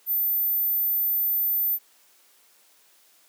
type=tone; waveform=sine; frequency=14070 Hz; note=A9; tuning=1 cent flat; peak=-21 dBFS; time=0.06-1.79 s; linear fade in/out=50 ms; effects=white hiss -59 dBFS RMS until 3.28 s + high-pass 300 Hz 12 dB/octave